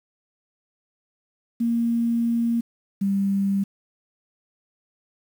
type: tone pair in turn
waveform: sine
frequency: 233.1 / 197.21 Hz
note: A#3 / G3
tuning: 0 / +11 cents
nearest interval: minor third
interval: 289 cents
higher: first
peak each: -19 dBFS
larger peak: neither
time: 1.6-2.61 / 3.01-3.64 s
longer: first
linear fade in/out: 10 ms
effects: 8-bit